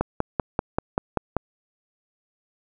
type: click train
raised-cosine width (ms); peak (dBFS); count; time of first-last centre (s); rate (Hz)
1; -7; 8; 0.01-1.367; 5.16
effects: none